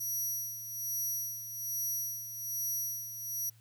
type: tone with tremolo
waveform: 10% pulse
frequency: 5800 Hz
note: F#8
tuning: 35 cents flat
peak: -26 dBFS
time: 0-3.5 s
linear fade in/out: 10 ms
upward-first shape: sine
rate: 1.2 Hz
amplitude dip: 65%
effects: added 113 Hz sine -58 dBFS peak until 3.6 s + white hiss -67 dBFS RMS until 3.6 s